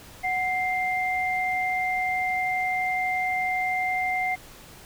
sine tone pair together, 741 / 2096 Hz, F#5 / C7, +2 / +2 cents, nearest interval octave + tritone, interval 1800 cents, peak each -26 dBFS, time 0.23-4.36 s, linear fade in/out 20 ms, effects pink hiss -47 dBFS RMS until 4.85 s

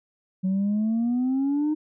sine exponential sweep, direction up, 185 to 310 Hz, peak -19 dBFS, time 0.43-1.75 s, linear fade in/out 20 ms, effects tanh soft clip ceiling -19 dBFS

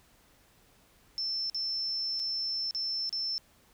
sine tone with dropouts, 5330 Hz, E8, 18 cents sharp, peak -30 dBFS, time 1.18-3.38 s, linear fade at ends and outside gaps 0 ms, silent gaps 1.498-1.546 / 2.194-2.198 / 2.709-2.748 / 3.093-3.127 s, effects pink hiss -63 dBFS RMS until 3.73 s

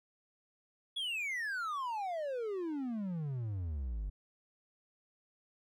triangle exponential sweep, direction down, 3427 to 46.25 Hz, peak -33 dBFS, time 0.96-4.1 s, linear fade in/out 10 ms, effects none

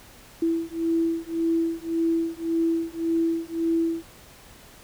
sine beating tone pair, 329.6 / 331.4 Hz, E4 / E4, 0 / +9 cents, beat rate 1.8 Hz, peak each -25 dBFS, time 0.42-4.04 s, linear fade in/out 5 ms, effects pink hiss -49 dBFS RMS until 4.83 s

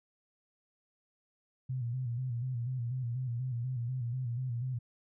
sine tone with vibrato, 123.5 Hz, B2, in tune, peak -32 dBFS, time 1.69-4.79 s, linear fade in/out 10 ms, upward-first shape square, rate 4.1 Hz, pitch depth 76 cents each way, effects none

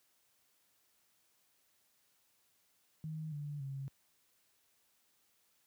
sine tone with pitch steps, 156.8 / 146.3 / 136.5 Hz, D#3 / D3 / C#3, +14 / -6 / -26 cents, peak -39 dBFS, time 3.04-3.88 s, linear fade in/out 0 ms, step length 280 ms, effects white hiss -74 dBFS RMS until 5.66 s + high-pass 60 Hz 12 dB/octave

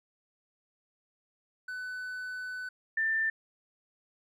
triangle / sine tone pair in turn, 1500 / 1783.8 Hz, F#6 / A6, +23 / +23 cents, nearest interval minor third, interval 300 cents, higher second, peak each -34 / -26 dBFS, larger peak second, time 1.68-2.69 / 2.97-3.3 s, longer first, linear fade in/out 5 ms, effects none

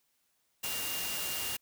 sine tone in noise, 2805 Hz, F7, 7 cents sharp, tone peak -40 dBFS, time 0.63-1.57 s, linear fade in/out 10 ms, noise white, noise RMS -36 dBFS, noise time 0.63-1.57 s, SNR -7 dB, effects white hiss -75 dBFS RMS until 1.61 s

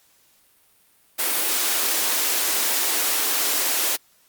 white high-pass noise, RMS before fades -22 dBFS, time 1.18-3.97 s, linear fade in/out 20 ms, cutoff 260 Hz, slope 48 dB/octave, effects white hiss -59 dBFS RMS until 4.28 s + Opus 48 kbps

